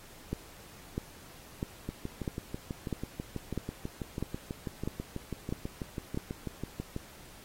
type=two click trains; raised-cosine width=3 ms; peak=-22 / -19 dBFS; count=32 / 10; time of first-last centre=1.89-6.964 / 0.33-6.174 s; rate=6.11 / 1.54 Hz; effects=pink hiss -53 dBFS RMS until 7.44 s + AAC 48 kbps